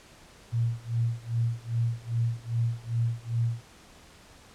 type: tone with tremolo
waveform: sine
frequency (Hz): 116.54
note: A#2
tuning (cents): 0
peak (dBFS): -22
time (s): 0.52-3.62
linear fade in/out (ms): 20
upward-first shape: sine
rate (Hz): 2.5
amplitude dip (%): 95
effects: pink hiss -53 dBFS RMS until 4.54 s + low-pass 9000 Hz 12 dB/octave